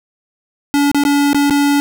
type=tone with dropouts; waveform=square; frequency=285.6 Hz; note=D4; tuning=48 cents flat; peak=-11 dBFS; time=0.74-1.8 s; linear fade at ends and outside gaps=0 ms; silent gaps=0.915-0.946 / 1.037-1.051 / 1.331-1.346 / 1.498-1.507 s; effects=none